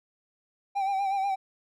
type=tone with vibrato; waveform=triangle; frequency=784 Hz; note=G5; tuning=in tune; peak=-23 dBFS; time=0.75-1.36 s; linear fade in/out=20 ms; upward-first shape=sine; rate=8.2 Hz; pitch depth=47 cents each way; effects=none